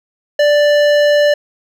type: tone with hard clipping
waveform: sine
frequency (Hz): 587.3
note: D5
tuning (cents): 0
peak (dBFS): -10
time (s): 0.39-1.34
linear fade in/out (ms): 5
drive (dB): 14
effects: none